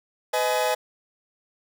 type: tone cluster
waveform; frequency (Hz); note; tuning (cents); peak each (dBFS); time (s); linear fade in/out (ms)
40% pulse; 504 / 628 / 844; B4 / D#5 / G#5; +35 / +16 / +28; -25; 0.33-0.75; 10
effects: none